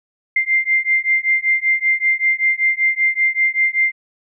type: beating tone pair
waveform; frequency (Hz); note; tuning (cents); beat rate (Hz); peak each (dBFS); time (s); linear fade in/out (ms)
sine; 2093 / 2098.2; C7 / C7; 0 / +4; 5.2; -17; 0.36-3.92; 5
effects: none